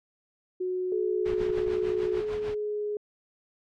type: tone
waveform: sine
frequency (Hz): 367.1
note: F#4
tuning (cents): -14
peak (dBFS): -27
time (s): 0.6-2.21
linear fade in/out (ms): 10
type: tone with pitch glide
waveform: sine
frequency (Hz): 426.5 to 417.5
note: G#4 to G#4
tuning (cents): +46 to +9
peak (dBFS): -28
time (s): 0.92-2.97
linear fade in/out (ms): 2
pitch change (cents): -37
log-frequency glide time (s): 2.13-2.85
type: noise with tremolo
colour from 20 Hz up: pink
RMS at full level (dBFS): -38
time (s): 1.25-2.55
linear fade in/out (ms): 10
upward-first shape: triangle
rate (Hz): 6.7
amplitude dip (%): 80
type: noise bursts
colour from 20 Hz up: brown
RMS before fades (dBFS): -37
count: 5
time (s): 1.32-1.681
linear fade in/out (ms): 0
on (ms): 21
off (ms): 64
effects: low-pass 3000 Hz 12 dB/octave